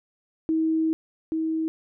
sine tone pair in turn, 320.1 / 320.1 Hz, D#4 / D#4, +49 / +49 cents, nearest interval unison, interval 0 cents, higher neither, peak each -20 / -23 dBFS, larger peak first, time 0.49-0.93 / 1.32-1.68 s, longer first, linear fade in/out 0 ms, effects none

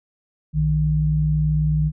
sine tone pair together, 61.29 / 153.1 Hz, B1 / D#3, -13 / -28 cents, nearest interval octave + major third, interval 1585 cents, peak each -23 / -17 dBFS, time 0.53-1.92 s, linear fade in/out 50 ms, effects none

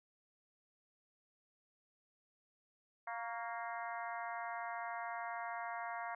harmonic tone with a mistuned harmonic, 233.1 Hz, A#3, in tune, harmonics 3 / 4 / 5 / 6 / 7 / 8 / 9, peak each -44 / -46 / -48 / -50 / -51 / -52 / -53 dBFS, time 3.07-6.15 s, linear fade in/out 5 ms, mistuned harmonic 5, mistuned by -52 cents, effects none

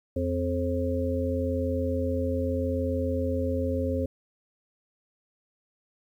harmonic tone with a mistuned harmonic, 86.5 Hz, F2, 16 cents flat, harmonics 1 / 3 / 5 / 6, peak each -29 / -30 / -34 / -30 dBFS, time 0.16-4.06 s, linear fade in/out 5 ms, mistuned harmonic 6, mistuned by +47 cents, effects 10-bit

